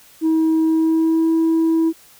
sine tone with pitch glide, 320.1 to 325.7 Hz, D#4 to E4, +49 to -21 cents, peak -11 dBFS, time 0.21-1.93 s, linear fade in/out 50 ms, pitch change +30 cents, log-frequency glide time 0.64-1.3 s, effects tanh soft clip ceiling -12 dBFS + white hiss -48 dBFS RMS until 2.19 s

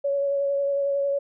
sine tone with vibrato, 560 Hz, C#5, 18 cents sharp, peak -21 dBFS, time 0.04-1.19 s, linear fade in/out 10 ms, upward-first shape sine, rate 11 Hz, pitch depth 15 cents each way, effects none

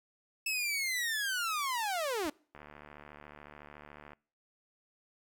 sawtooth linear sweep, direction down, 2633 to 277.2 Hz, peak -28 dBFS, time 0.46-2.3 s, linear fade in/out 5 ms
brown noise with exponential growth, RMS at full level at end -44 dBFS, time 2.19-2.28 s, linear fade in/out 0 ms, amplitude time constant 18 ms
click train, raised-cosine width 0.5 ms, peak -34 dBFS, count 118, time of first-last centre 2.55-4.133 s, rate 73.9 Hz
effects noise-tail reverb RT60 0.5 s tail -26 dB re dry

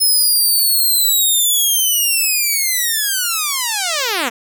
5% pulse linear sweep, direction down, 5200 to 214.7 Hz, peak -5 dBFS, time 0-4.3 s, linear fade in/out 20 ms, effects none

